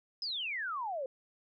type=exponential sweep; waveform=sine; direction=down; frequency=5190 to 504 Hz; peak=-34 dBFS; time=0.22-1.06 s; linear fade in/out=2 ms; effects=none